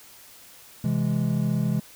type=chord; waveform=triangle; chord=C augmented; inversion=none; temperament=equal; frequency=130.81 / 164.81 / 207.7 Hz; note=C3 / E3 / G#3; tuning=0 / 0 / 0 cents; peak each=-24 dBFS; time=0.84-1.8 s; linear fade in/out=5 ms; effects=white hiss -49 dBFS RMS until 1.95 s